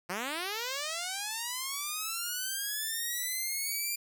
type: linear sweep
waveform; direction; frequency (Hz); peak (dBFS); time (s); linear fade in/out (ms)
5% pulse; up; 168.2 to 2393; -22; 0.09-3.96; 10
effects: none